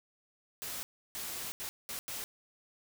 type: noise bursts at uneven times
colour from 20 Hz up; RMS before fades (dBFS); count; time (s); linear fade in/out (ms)
white; -40; 5; 0.62-0.83 / 1.15-1.52 / 1.6-1.69 / 1.89-1.99 / 2.08-2.24; 0
effects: none